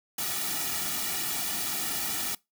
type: noise with comb filter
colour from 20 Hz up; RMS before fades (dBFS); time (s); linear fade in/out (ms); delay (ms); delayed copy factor
white; -31; 0.18-2.35; 5; 1.9; -0.85
effects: noise-tail reverb RT60 0.2 s tail -23 dB re dry